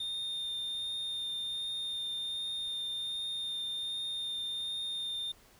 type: tone with vibrato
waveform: triangle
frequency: 3637 Hz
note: A#7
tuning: 43 cents flat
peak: -33 dBFS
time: 0-5.32 s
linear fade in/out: 5 ms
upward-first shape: triangle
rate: 1.3 Hz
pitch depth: 11 cents each way
effects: pink hiss -61 dBFS RMS until 5.59 s